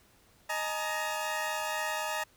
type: chord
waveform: 20% pulse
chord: D# suspended fourth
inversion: none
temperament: equal with one note detuned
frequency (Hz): 622.3 / 848.6 / 932.3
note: D#5 / G#5 / A#5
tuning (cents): 0 / +37 / 0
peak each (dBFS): -31 / -31 / -31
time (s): 0.49-2.24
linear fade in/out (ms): 10
effects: pink hiss -63 dBFS RMS until 2.36 s